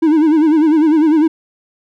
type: tone with vibrato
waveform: triangle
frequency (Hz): 311.3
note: D#4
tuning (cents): +1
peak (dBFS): -6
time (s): 0.02-1.28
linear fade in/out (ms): 10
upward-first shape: sine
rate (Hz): 10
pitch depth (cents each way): 99
effects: none